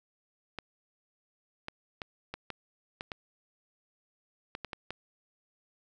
clicks, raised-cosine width 0.3 ms, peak -21 dBFS, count 11, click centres 0.587 / 1.684 / 2.018 / 2.34 / 2.503 / 3.009 / 3.118 / 4.551 / 4.647 / 4.732 / 4.906 s, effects none

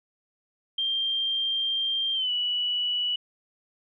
sine tone with pitch glide, 3178 to 2948 Hz, G7 to F#7, +23 to -7 cents, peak -24 dBFS, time 0.78-3.16 s, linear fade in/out 5 ms, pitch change -130 cents, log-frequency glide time 2.14-2.31 s, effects none

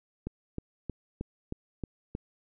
click train, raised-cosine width 3 ms, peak -21 dBFS, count 7, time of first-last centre 0.27-2.151 s, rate 3.19 Hz, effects none

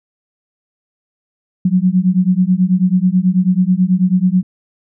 sine beating tone pair, 179.1 / 188.3 Hz, F3 / F#3, +44 / +31 cents, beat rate 9.2 Hz, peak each -13 dBFS, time 1.65-4.43 s, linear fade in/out 5 ms, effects none

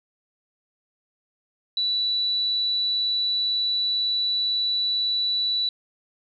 sine tone, 3951 Hz, B7, in tune, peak -21 dBFS, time 1.77-5.69 s, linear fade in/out 2 ms, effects none

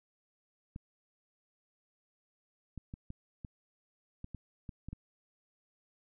clicks, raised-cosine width 5 ms, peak -30 dBFS, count 10, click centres 0.761 / 2.777 / 2.939 / 3.104 / 3.448 / 4.244 / 4.347 / 4.692 / 4.886 / 4.93 s, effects none

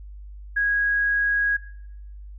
sine tone, 1650 Hz, G#6, 12 cents flat, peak -19 dBFS, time 0.56-1.57 s, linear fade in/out 10 ms, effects noise-tail reverb RT60 0.8 s tail -18 dB re dry + added 50 Hz sine -37 dBFS peak until 2.38 s

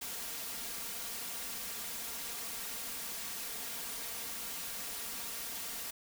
white noise with comb filter, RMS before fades -41 dBFS, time 0.01-5.91 s, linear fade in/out 10 ms, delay 4.3 ms, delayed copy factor +0.6, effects none

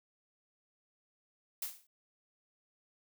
blue noise with exponential decay, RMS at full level -34 dBFS, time 1.62-1.87 s, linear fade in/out 5 ms, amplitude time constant 53 ms, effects none

